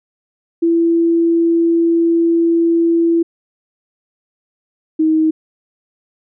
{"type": "tone pair in turn", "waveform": "sine", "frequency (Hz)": [334.8, 315.8], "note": ["E4", "D#4"], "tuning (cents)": [27, 26], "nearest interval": "minor second", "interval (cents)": 101, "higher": "first", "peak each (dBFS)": -10, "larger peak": "neither", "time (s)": [[0.62, 3.23], [4.99, 5.31]], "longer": "first", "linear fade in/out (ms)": 10, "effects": []}